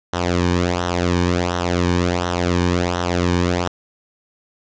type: tone with flanger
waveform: sawtooth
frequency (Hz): 88.2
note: F2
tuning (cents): +18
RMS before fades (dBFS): -19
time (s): 0.13-3.68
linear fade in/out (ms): 5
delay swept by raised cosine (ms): 0.42 to 1.52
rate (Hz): 1.4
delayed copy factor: -0.75
effects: resampled to 16000 Hz + 8-bit